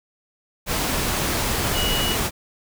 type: tone in noise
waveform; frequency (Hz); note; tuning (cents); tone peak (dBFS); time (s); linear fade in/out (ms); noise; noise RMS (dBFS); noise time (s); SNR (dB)
sine; 2922; F#7; -22; -24; 1.73-2.17; 50; pink; -23; 0.66-2.31; -4
effects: none